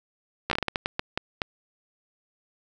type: slowing click train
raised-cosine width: 0.3 ms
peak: -9 dBFS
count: 12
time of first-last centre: 0.5-1.418 s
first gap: 13 ms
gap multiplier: 1.34
effects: none